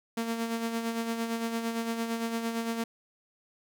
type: tone with tremolo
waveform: sawtooth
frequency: 229.3 Hz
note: A#3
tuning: 28 cents flat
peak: -24 dBFS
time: 0.17-2.84 s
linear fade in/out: 5 ms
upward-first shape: sine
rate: 8.8 Hz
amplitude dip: 50%
effects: none